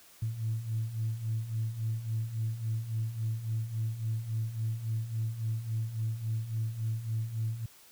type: beating tone pair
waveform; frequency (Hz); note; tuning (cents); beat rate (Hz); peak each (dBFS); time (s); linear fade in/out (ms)
sine; 109.3 / 112.9; A2 / A2; -11 / +45; 3.6; -36 / -31; 0.22-7.66; 5
effects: tanh soft clip ceiling -23 dBFS + white hiss -57 dBFS RMS until 7.91 s